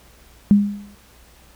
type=tone with exponential decay; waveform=sine; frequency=203.7 Hz; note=G#3; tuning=33 cents flat; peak=-6 dBFS; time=0.51-0.95 s; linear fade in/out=0 ms; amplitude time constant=94 ms; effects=added 60 Hz sine -51 dBFS peak until 1.55 s + pink hiss -51 dBFS RMS until 1.55 s